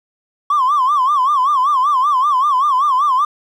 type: tone with vibrato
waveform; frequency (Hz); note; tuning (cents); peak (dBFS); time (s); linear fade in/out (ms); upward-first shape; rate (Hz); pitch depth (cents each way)
triangle; 1099; C#6; -15; -8; 0.5-3.25; 5; sine; 5.2; 160
effects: tanh soft clip ceiling -8 dBFS